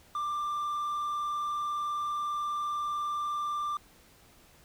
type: tone with vibrato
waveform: triangle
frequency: 1183 Hz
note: D6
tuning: 12 cents sharp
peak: -28 dBFS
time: 0.15-3.77 s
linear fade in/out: 2 ms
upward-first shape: sine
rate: 20 Hz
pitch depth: 21 cents each way
effects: pink hiss -59 dBFS RMS until 4.64 s